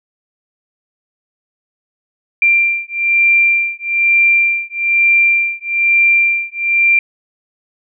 sine beating tone pair, 2370 / 2371.1 Hz, D7 / D7, +15 / +16 cents, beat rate 1.1 Hz, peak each -13 dBFS, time 2.42-6.99 s, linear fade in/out 2 ms, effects none

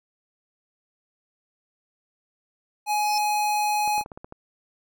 square tone, 839 Hz, G#5, 17 cents sharp, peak -22 dBFS, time 2.86-4.04 s, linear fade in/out 50 ms
sine tone with exponential growth, 5320 Hz, E8, 15 cents sharp, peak -24 dBFS, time 2.91-3.18 s, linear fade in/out 0 ms, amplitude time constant 58 ms
clicks, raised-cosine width 1 ms, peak -25 dBFS, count 8, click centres 3.877 / 3.98 / 4.011 / 4.061 / 4.118 / 4.175 / 4.245 / 4.324 s
effects none

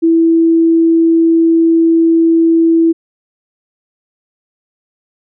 sine tone, 329.6 Hz, E4, in tune, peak -6 dBFS, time 0.02-2.93 s, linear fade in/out 20 ms, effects none

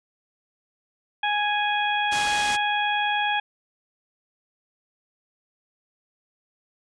harmonic tone, 830.6 Hz, G#5, in tune, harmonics 1 / 2 / 3 / 4, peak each -24 / -27 / -29 / -30 dBFS, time 1.23-3.4 s, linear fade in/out 5 ms
white low-pass noise, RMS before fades -31 dBFS, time 2.11-2.57 s, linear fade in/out 20 ms, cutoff 7100 Hz, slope 12 dB/octave
effects resampled to 22050 Hz

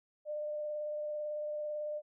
sine tone with vibrato, 600 Hz, D5, 37 cents sharp, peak -35 dBFS, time 0.25-2.02 s, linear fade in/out 50 ms, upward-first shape sine, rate 18 Hz, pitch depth 14 cents each way, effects none

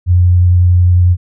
sine tone with vibrato, 89.1 Hz, F2, 35 cents sharp, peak -5 dBFS, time 0.06-1.17 s, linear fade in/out 50 ms, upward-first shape triangle, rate 11 Hz, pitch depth 13 cents each way, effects none

